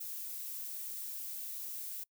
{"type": "noise", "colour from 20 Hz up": "violet", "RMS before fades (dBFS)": -42, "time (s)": [0, 2.04], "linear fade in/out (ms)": 10, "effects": ["noise-tail reverb RT60 0.1 s tail -24 dB re dry"]}